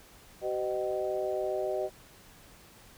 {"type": "harmonic tone with a mistuned harmonic", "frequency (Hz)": 127, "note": "B2", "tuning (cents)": 49, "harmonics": [3, 4, 5, 6], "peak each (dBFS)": [-33, -37, -32, -40], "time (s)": [0.41, 1.9], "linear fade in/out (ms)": 50, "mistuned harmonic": 5, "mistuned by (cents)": -55, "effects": ["pink hiss -55 dBFS RMS until 2.97 s"]}